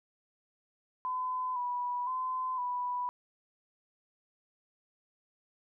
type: tone with pitch steps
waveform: sine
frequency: 1014 / 980 / 1024 / 986 Hz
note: B5 / B5 / C6 / B5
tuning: +45 / -14 / -38 / -3 cents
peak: -31 dBFS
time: 1.05-3.09 s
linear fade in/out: 0 ms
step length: 510 ms
effects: none